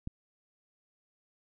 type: click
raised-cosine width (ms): 5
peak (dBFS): -24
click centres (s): 0.074
effects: none